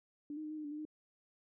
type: tone with pitch steps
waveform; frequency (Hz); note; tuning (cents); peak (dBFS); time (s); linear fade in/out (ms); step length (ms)
sine; 293.2 / 309.9 / 304.7 / 309.6 / 304.7 / 290.7 / 300.7 / 306.8; D4 / D#4 / D#4 / D#4 / D#4 / D4 / D4 / D#4; -3 / -7 / -36 / -9 / -36 / -18 / +41 / -24; -40; 0.3-0.852; 2; 69
effects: none